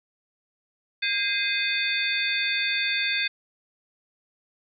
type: tone cluster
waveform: sine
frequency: 1611 / 2074 / 2504 / 3569 / 4457 Hz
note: G6 / C7 / D#7 / A7 / C#8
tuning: +47 / -16 / +10 / +24 / +9 cents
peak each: -29 / -30 / -28 / -29 / -32 dBFS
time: 1.02-3.28 s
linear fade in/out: 10 ms
effects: none